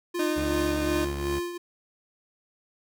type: tone with tremolo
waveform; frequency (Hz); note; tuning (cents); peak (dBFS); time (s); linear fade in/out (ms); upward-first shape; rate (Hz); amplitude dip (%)
square; 349.2; F4; 0; -26; 0.14-1.58; 10; triangle; 2.7; 70
type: tone with vibrato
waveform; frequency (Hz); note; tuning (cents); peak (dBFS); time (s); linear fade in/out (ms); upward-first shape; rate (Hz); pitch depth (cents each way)
30% pulse; 305.7; D#4; -30; -24; 0.19-1.05; 5; sine; 8.9; 10
type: tone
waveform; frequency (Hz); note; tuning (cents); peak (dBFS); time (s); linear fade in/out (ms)
sawtooth; 70.9; C#2; +40; -27; 0.36-1.4; 20
effects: none